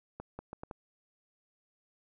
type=accelerating click train; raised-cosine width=1 ms; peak=-27 dBFS; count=5; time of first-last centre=0.2-0.712 s; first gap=190 ms; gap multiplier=0.74; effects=none